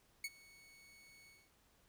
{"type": "tone with ADSR envelope", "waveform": "sawtooth", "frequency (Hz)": 2217, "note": "C#7", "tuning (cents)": 0, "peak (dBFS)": -34, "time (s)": [0.24, 1.51], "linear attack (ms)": 4, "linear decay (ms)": 42, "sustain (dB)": -23, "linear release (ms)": 230, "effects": ["pink hiss -72 dBFS RMS until 1.88 s"]}